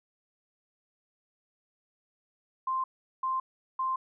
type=tone bursts; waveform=sine; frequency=1046.5 Hz; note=C6; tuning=in tune; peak=-27 dBFS; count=3; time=2.67-3.96 s; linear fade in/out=5 ms; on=170 ms; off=390 ms; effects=none